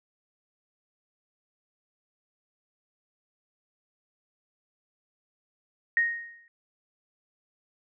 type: tone with exponential decay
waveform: sine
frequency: 1864.7 Hz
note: A#6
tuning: in tune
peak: -18 dBFS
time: 5.97-6.48 s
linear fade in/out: 1 ms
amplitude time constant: 110 ms
effects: none